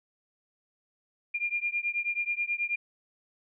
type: beating tone pair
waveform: sine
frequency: 2400 / 2409.3 Hz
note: D7 / D7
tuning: +37 / +44 cents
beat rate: 9.3 Hz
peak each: -31 dBFS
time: 1.34-2.76 s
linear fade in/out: 10 ms
effects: none